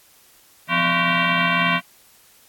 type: tone with frequency modulation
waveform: sine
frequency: 602 Hz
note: D5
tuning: 43 cents sharp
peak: -16 dBFS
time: 0.68-1.81 s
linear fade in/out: 50 ms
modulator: 428 Hz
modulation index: 5.7
effects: white hiss -53 dBFS RMS until 2.48 s + AAC 64 kbps